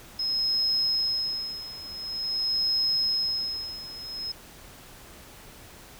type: tone with tremolo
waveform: sine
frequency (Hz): 5140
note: E8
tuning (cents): -45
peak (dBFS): -21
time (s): 0.19-4.32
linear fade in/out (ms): 5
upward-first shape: sine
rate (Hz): 0.47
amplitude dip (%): 85
effects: tanh soft clip ceiling -17 dBFS + pink hiss -48 dBFS RMS until 5.99 s